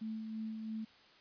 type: tone with tremolo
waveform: sine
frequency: 220 Hz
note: A3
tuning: in tune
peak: -37 dBFS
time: 0.01-0.85 s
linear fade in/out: 10 ms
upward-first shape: sine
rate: 3 Hz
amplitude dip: 35%
effects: white hiss -62 dBFS RMS until 1.2 s + resampled to 11025 Hz